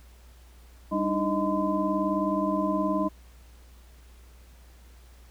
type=tone cluster; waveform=sine; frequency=196.8 / 296.1 / 315.1 / 624 / 1021 Hz; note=G3 / D4 / D#4 / D#5 / C6; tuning=+7 / +14 / +22 / +5 / -43 cents; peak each=-30 dBFS; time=0.91-3.09 s; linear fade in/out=20 ms; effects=added 60 Hz sine -49 dBFS peak until 5.3 s + pink hiss -59 dBFS RMS until 5.3 s